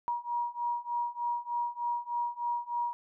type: beating tone pair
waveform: sine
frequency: 953 / 956.3 Hz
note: A#5 / A#5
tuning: +38 / +44 cents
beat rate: 3.3 Hz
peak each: -34 / -33 dBFS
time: 0.08-2.93 s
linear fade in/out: 0 ms
effects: none